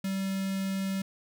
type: tone with notch filter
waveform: square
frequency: 193.1 Hz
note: G3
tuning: 26 cents flat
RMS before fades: -31 dBFS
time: 0.04-1.02 s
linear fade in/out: 5 ms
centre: 800 Hz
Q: 0.84
effects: none